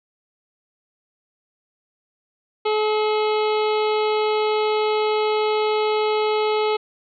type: harmonic tone with a mistuned harmonic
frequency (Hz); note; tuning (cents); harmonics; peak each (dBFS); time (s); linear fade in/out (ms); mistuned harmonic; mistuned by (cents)
428.3; A4; -47; 1 / 2 / 3 / 5 / 6 / 7 / 8 / 9 / 10; -19 / -25 / -29 / -33 / -35 / -36 / -37 / -38 / -39; 2.65-6.77; 10; 8; -42
effects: none